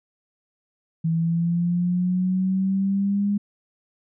sine linear sweep, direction up, 162.4 to 204.5 Hz, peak -19 dBFS, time 1.04-3.38 s, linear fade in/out 10 ms, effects none

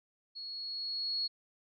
sine tone with level ramp, 4336 Hz, C#8, 39 cents flat, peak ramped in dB -41 to -30 dBFS, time 0.35-1.28 s, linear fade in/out 20 ms, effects none

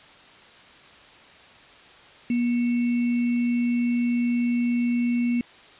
sine tone with sample-and-hold, 240 Hz, B3, 49 cents flat, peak -20 dBFS, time 2.3-5.41 s, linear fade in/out 2 ms, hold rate 2450 Hz, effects white hiss -49 dBFS RMS until 5.79 s + resampled to 8000 Hz

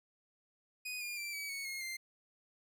sawtooth tone with pitch steps, 2489 / 2418 / 2349 / 2282 / 2217 / 2154 / 2093 Hz, D#7 / D7 / D7 / C#7 / C#7 / C7 / C7, 0 / +50 / 0 / +50 / 0 / +50 / 0 cents, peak -36 dBFS, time 0.85-1.97 s, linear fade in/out 10 ms, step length 160 ms, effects none

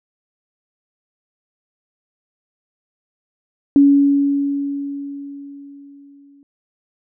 sine tone with exponential decay, 281.5 Hz, C#4, 27 cents sharp, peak -6 dBFS, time 3.76-6.43 s, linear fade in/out 1 ms, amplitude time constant 580 ms, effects none

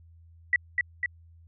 sine tone with echo, 1955 Hz, B6, 18 cents flat, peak -18 dBFS, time 0.53-0.56 s, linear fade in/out 2 ms, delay 250 ms, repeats 2, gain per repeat -3 dB, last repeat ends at 1.06 s, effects added 83 Hz sine -51 dBFS peak until 1.47 s

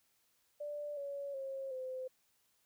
sine tone with pitch steps, 587.3 / 562.4 / 538.6 / 515.7 Hz, D5 / C#5 / C#5 / C5, 0 / +25 / -50 / -25 cents, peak -39 dBFS, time 0.6-2.08 s, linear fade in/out 10 ms, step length 370 ms, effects white hiss -75 dBFS RMS until 2.65 s

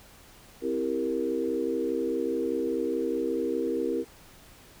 sine chord, C dominant seventh, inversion none, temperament equal with one note detuned, 261.6 / 329.6 / 394.5 / 466.2 Hz, C4 / E4 / G4 / Bb4, 0 / 0 / +11 / 0 cents, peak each -33 / -31 / -32 / -30 dBFS, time 0.61-4.05 s, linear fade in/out 50 ms, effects pink hiss -53 dBFS RMS until 4.8 s

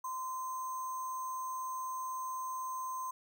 sine tone with sample-and-hold, 1032 Hz, C6, 24 cents flat, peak -36 dBFS, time 0.04-3.11 s, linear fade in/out 5 ms, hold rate 7350 Hz, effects none

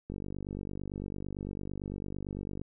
click train, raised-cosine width 3 ms, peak -25 dBFS, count 124, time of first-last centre 0.1-2.615 s, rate 48.9 Hz, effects none

